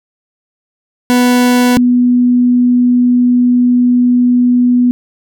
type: tone pair in turn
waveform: 40% pulse / sine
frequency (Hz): 246.9 / 246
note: B3 / B3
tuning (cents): 0 / -7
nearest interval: unison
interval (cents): 7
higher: first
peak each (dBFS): -6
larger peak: neither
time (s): 1.1-1.77 / 1.77-4.91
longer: second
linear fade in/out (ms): 0
effects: none